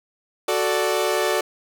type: chord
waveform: sawtooth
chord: D major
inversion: first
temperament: equal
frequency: 370 / 440 / 587.3 Hz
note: F#4 / A4 / D5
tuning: 0 / 0 / 0 cents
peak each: -20 dBFS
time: 0.48-1.41 s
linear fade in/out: 5 ms
effects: none